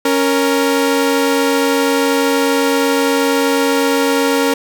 sawtooth tone pair together, 277.2 / 466.2 Hz, C#4 / A#4, 0 / 0 cents, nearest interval major sixth, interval 900 cents, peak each -11 dBFS, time 0.05-4.54 s, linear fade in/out 5 ms, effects none

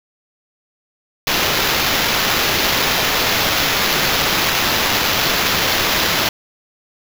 violet noise with sample-and-hold, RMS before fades -17 dBFS, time 1.27-6.29 s, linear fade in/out 2 ms, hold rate 8820 Hz, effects none

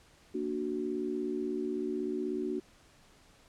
sine chord, Bb augmented, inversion none, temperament equal, 233.1 / 293.7 / 370 Hz, Bb3 / D4 / F#4, 0 / 0 / 0 cents, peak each -38 / -36 / -34 dBFS, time 0.34-2.6 s, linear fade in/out 10 ms, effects pink hiss -61 dBFS RMS until 3.48 s + low-pass 9000 Hz 12 dB/octave

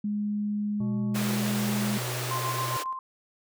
sine tone, 207.7 Hz, G#3, in tune, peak -26 dBFS, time 0.04-1.98 s, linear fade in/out 5 ms
harmonic tone, 123.47 Hz, B2, in tune, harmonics 1 / 3 / 5 / 7 / 9, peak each -32 / -44 / -49 / -54 / -54 dBFS, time 0.8-2.77 s, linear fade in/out 5 ms
pink high-pass noise, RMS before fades -34 dBFS, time 1.14-2.84 s, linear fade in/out 20 ms, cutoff 310 Hz, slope 48 dB/octave
sine tone with tremolo, 1046.5 Hz, C6, in tune, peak -28 dBFS, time 2.31-2.99 s, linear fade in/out 2 ms, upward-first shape square, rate 7.3 Hz, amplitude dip 45%
effects none

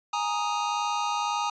square chord, Ab suspended second, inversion none, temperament equal, 830.6 / 932.3 / 1244.5 Hz, Ab5 / Bb5 / Eb6, 0 / 0 / 0 cents, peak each -31 dBFS, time 0.13-1.5 s, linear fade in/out 5 ms, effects resampled to 16000 Hz

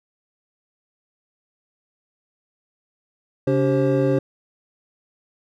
triangle tone cluster, 136.2 / 284.9 / 388.8 / 532 Hz, C#3 / C#4 / G4 / C5, -30 / +48 / -14 / +29 cents, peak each -20 dBFS, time 3.47-4.19 s, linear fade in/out 5 ms, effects none

